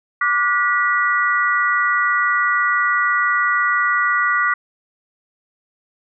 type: tone cluster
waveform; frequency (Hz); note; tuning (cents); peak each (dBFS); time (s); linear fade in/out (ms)
sine; 1172 / 1448 / 1946; D6 / F#6 / B6; -4 / -38 / -26; -19; 0.21-4.54; 5
effects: none